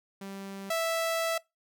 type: tone pair in turn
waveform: sawtooth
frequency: 195.8 / 658.6 Hz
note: G3 / E5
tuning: -2 / -2 cents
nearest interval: octave + major sixth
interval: 2100 cents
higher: second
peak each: -35 / -23 dBFS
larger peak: second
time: 0.21-0.7 / 0.7-1.38 s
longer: second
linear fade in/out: 5 ms
effects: noise-tail reverb RT60 0.2 s tail -23 dB re dry